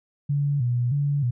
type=tone with vibrato; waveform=sine; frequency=132.1 Hz; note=C3; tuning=17 cents sharp; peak=-20 dBFS; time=0.29-1.31 s; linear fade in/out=10 ms; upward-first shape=square; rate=1.6 Hz; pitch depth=140 cents each way; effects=none